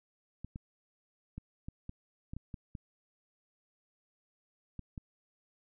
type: clicks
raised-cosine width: 5 ms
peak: -29 dBFS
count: 11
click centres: 0.446 / 0.559 / 1.38 / 1.685 / 1.894 / 2.335 / 2.366 / 2.542 / 2.752 / 4.793 / 4.978 s
effects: none